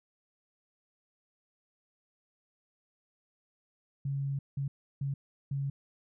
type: tone bursts at uneven times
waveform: sine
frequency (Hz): 138.59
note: C#3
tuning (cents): 0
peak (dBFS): -30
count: 4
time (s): 4.05-4.39 / 4.57-4.68 / 5.01-5.14 / 5.51-5.7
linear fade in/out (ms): 5
effects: none